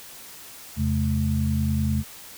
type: tone cluster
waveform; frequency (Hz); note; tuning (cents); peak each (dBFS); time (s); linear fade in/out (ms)
sine; 83.3 / 133.5 / 214.8; E2 / C3 / A3; +19 / +35 / -41; -24 / -26 / -25; 0.76-2.04; 50
effects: white hiss -43 dBFS RMS until 2.37 s